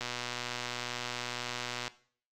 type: click train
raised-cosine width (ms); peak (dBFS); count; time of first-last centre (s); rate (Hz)
0.2; -18; 229; 0.01-1.879; 122
effects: noise-tail reverb RT60 0.5 s tail -18 dB re dry + AAC 64 kbps